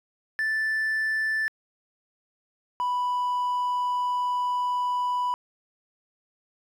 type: tone pair in turn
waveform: triangle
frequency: 1760 / 987.8 Hz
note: A6 / B5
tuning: 0 / 0 cents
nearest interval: minor seventh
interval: 1000 cents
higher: first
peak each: -21 / -21 dBFS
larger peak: neither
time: 0.39-1.48 / 2.8-5.34 s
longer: second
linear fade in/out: 0 ms
effects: tanh soft clip ceiling -17 dBFS